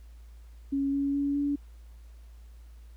sine tone with pitch steps, 276.6 / 279.7 / 282.7 / 285.9 Hz, C#4 / C#4 / C#4 / D4, -4 / +16 / +34 / -46 cents, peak -25 dBFS, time 0.72-1.56 s, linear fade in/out 10 ms, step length 210 ms, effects added 57 Hz sine -46 dBFS peak until 2.96 s + pink hiss -66 dBFS RMS until 2.96 s

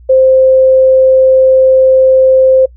sine tone, 523.3 Hz, C5, in tune, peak -3 dBFS, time 0.09-2.66 s, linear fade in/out 10 ms, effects noise-tail reverb RT60 0.1 s tail -25 dB re dry + added 60 Hz sine -34 dBFS peak until 2.76 s

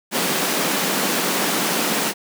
pink high-pass noise, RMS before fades -21 dBFS, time 0.11-2.14 s, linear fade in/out 50 ms, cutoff 170 Hz, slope 48 dB/octave, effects none

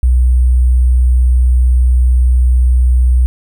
sine tone with sample-and-hold, 62.2 Hz, B1, 13 cents sharp, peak -6 dBFS, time 0.03-3.26 s, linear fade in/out 0 ms, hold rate 8820 Hz, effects none

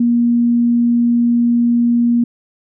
sine tone, 237.5 Hz, A#3, 33 cents sharp, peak -10 dBFS, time 0-2.24 s, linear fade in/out 5 ms, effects none

